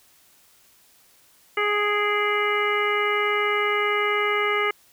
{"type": "harmonic tone with a mistuned harmonic", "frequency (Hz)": 415.3, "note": "G#4", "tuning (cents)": 0, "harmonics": [1, 2, 3, 4, 5, 6, 7], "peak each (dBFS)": [-25, -33, -25, -32, -25, -34, -33], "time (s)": [1.57, 4.71], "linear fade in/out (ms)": 5, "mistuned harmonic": 6, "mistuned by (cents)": -100, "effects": ["white hiss -57 dBFS RMS until 4.92 s"]}